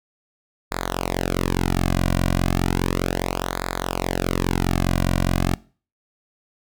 sawtooth tone with flanger, 44.86 Hz, F1, 47 cents sharp, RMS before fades -22 dBFS, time 0.71-5.55 s, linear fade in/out 10 ms, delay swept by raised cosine 0.34 to 2.34 ms, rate 0.34 Hz, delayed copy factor -0.85, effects noise-tail reverb RT60 0.4 s tail -22 dB re dry

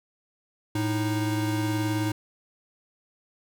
square tone pair together, 110 / 311.1 Hz, A2 / D#4, 0 / 0 cents, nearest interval octave + tritone, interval 1800 cents, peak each -28 dBFS, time 0.75-2.12 s, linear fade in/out 5 ms, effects none

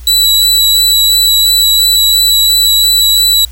sawtooth tone with vibrato, 3939 Hz, B7, 5 cents flat, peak -3 dBFS, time 0.07-3.45 s, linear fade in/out 2 ms, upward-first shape triangle, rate 2.9 Hz, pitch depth 15 cents each way, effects added 60 Hz sine -26 dBFS peak until 3.51 s + white hiss -41 dBFS RMS until 3.51 s

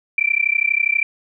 sine tone with amplitude modulation, 2349 Hz, D7, in tune, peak -11 dBFS, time 0.18-1.03 s, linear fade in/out 2 ms, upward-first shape sine, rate 32.3 Hz, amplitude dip 100%, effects none

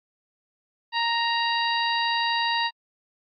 harmonic tone with a mistuned harmonic, 932.3 Hz, A#5, in tune, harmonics 1 / 2 / 3 / 4 / 5, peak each -25 / -28 / -30 / -31 / -32 dBFS, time 0.92-2.71 s, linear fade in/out 50 ms, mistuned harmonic 4, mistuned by +47 cents, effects AAC 64 kbps

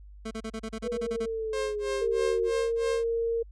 25% pulse tone bursts, 221.7 Hz, A3, 13 cents sharp, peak -29 dBFS, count 11, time 0.25-1.261 s, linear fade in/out 10 ms, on 61 ms, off 34 ms
sine linear sweep, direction down, 486.6 to 364 Hz, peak -29 dBFS, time 0.82-2.52 s, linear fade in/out 50 ms
sawtooth tone with tremolo, 532 Hz, C5, 29 cents sharp, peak -26 dBFS, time 1.53-3.04 s, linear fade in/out 2 ms, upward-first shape sine, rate 3.1 Hz, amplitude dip 100%
sine tone with pitch glide, 458.3 to 461.2 Hz, A#4 to A#4, -29 to -19 cents, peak -25 dBFS, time 2.01-3.43 s, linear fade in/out 10 ms, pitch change +10 cents, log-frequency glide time 2.23-2.72 s
effects added 50 Hz sine -45 dBFS peak until 3.51 s + resampled to 22050 Hz

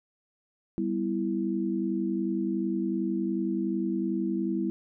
sine chord, E minor, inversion first, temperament equal, 196 / 246.9 / 329.6 Hz, G3 / B3 / E4, 0 / 0 / 0 cents, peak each -30 / -33 / -29 dBFS, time 0.78-4.7 s, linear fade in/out 0 ms, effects none

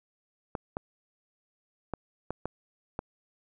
clicks, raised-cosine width 1 ms, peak -18 dBFS, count 6, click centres 0.552 / 0.769 / 1.937 / 2.306 / 2.456 / 2.991 s, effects none

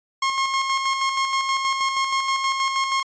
sawtooth tone with tremolo, 1077 Hz, C6, 50 cents sharp, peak -15 dBFS, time 0.22-3.03 s, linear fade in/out 5 ms, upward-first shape square, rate 6.3 Hz, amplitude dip 40%, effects resampled to 16000 Hz

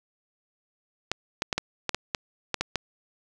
clicks, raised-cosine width 0.2 ms, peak -8 dBFS, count 10, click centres 1.116 / 1.421 / 1.528 / 1.58 / 1.893 / 1.946 / 2.148 / 2.543 / 2.61 / 2.757 s, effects none

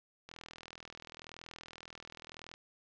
click train, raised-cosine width 0.2 ms, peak -30 dBFS, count 93, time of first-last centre 0.29-2.539 s, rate 40.9 Hz, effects low-pass 6000 Hz 12 dB/octave

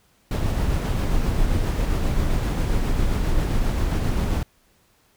brown noise with tremolo, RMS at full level -20 dBFS, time 0.31-4.43 s, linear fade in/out 2 ms, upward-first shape sine, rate 7.5 Hz, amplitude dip 25%, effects pink hiss -61 dBFS RMS until 5.16 s

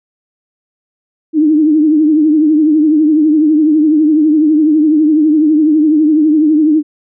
sine tone with vibrato, 306.8 Hz, D#4, 24 cents flat, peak -6 dBFS, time 1.33-6.83 s, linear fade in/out 50 ms, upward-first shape triangle, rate 12 Hz, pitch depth 91 cents each way, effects none

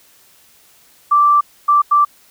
sine tone bursts at uneven times, 1171 Hz, D6, 5 cents flat, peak -8 dBFS, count 3, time 1.11-1.41 / 1.68-1.82 / 1.91-2.05 s, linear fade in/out 10 ms, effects white hiss -50 dBFS RMS until 2.3 s

